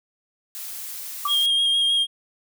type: noise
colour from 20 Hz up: blue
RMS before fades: -34 dBFS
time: 0.55-1.46 s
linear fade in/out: 0 ms
type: tone with exponential decay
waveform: sine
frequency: 1163 Hz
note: D6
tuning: 17 cents flat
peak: -18 dBFS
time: 1.25-1.4 s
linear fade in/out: 5 ms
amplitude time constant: 31 ms
type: tone with vibrato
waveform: triangle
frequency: 3243 Hz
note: G#7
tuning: 42 cents flat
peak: -16 dBFS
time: 1.27-2.07 s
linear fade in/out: 50 ms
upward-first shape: square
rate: 6.4 Hz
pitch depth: 14 cents each way
effects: none